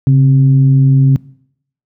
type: tone with frequency modulation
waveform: sine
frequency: 136.7 Hz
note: C#3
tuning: 24 cents flat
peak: -4 dBFS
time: 0.07-1.16 s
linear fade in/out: 0 ms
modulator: 127 Hz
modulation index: 0.48
effects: noise-tail reverb RT60 0.7 s tail -22 dB re dry + high-pass 80 Hz 12 dB/octave